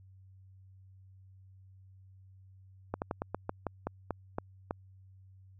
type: slowing click train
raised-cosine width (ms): 1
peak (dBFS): -19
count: 11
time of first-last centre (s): 2.94-4.709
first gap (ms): 79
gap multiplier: 1.17
effects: added 95 Hz sine -54 dBFS peak until 5.59 s